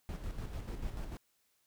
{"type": "noise with tremolo", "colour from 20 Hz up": "brown", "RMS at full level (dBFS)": -39, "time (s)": [0.09, 1.17], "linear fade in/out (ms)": 0, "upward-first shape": "square", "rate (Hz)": 6.8, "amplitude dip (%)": 45, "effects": ["white hiss -75 dBFS RMS until 1.66 s"]}